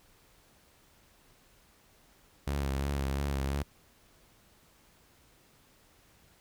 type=tone with vibrato; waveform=sawtooth; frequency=69.2 Hz; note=C#2; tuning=2 cents flat; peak=-26 dBFS; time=2.47-3.63 s; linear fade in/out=5 ms; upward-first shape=sine; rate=2.9 Hz; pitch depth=44 cents each way; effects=pink hiss -63 dBFS RMS until 6.4 s